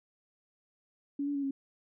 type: tone with pitch steps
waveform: sine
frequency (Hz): 282.9 / 287.2 / 280.3 / 273.4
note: C#4 / D4 / C#4 / C#4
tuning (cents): +35 / -39 / +19 / -24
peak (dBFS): -30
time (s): 1.19-1.51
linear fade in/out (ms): 5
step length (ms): 80
effects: none